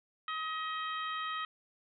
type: harmonic tone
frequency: 633 Hz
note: D#5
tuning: 30 cents sharp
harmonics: 2 / 3 / 4 / 5 / 6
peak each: -36 / -42 / -48 / -44 / -48 dBFS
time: 0.28-1.45 s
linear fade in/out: 2 ms
effects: none